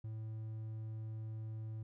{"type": "tone", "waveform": "triangle", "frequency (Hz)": 110, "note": "A2", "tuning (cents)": 0, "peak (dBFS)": -39, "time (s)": [0.04, 1.83], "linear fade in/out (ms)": 5, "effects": []}